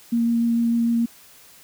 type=tone with vibrato; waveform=sine; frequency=233.1 Hz; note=A#3; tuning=in tune; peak=-17 dBFS; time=0.12-1.06 s; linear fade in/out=10 ms; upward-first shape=triangle; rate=6.7 Hz; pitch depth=11 cents each way; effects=white hiss -49 dBFS RMS until 1.63 s